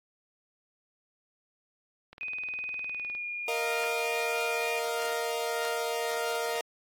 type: click train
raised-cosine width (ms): 0.3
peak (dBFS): -31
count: 21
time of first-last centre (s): 2.13-3.15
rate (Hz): 19.6
type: tone with pitch glide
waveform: sine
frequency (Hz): 2500 to 2427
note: D#7 to D#7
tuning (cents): +8 to -44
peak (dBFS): -33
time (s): 2.21-4.79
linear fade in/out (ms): 0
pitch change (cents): -52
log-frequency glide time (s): 2.86-3.24
type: chord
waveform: sawtooth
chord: Bb suspended fourth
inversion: none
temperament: equal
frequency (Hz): 466.2 / 622.3 / 698.5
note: Bb4 / Eb5 / F5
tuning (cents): 0 / 0 / 0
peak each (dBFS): -28 / -32 / -31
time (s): 3.48-6.61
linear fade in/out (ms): 2
effects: AAC 64 kbps